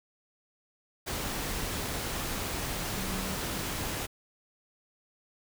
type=tone in noise; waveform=sine; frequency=189.5 Hz; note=F#3; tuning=42 cents sharp; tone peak=-36 dBFS; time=2.96-3.36 s; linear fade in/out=20 ms; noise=pink; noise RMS=-34 dBFS; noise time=1.06-4.07 s; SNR=-5 dB; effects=none